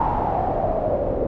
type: noise with low-pass filter sweep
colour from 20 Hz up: pink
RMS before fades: -22 dBFS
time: 0-1.27 s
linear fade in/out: 5 ms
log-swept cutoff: 910 to 520 Hz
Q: 7.4
effects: none